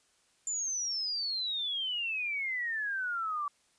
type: exponential sweep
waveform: sine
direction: down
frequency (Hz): 7200 to 1142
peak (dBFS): -31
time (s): 0.47-3.48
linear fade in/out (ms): 2
effects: white hiss -69 dBFS RMS until 3.78 s + resampled to 22050 Hz